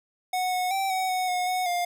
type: tone with pitch steps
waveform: square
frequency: 736 / 731 / 776 / 751 / 739 / 725 / 736 / 705 Hz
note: F#5 / F#5 / G5 / F#5 / F#5 / F#5 / F#5 / F5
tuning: -9 / -21 / -18 / +26 / -2 / -35 / -9 / +16 cents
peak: -25 dBFS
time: 0.33-1.85 s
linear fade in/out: 5 ms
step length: 190 ms
effects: none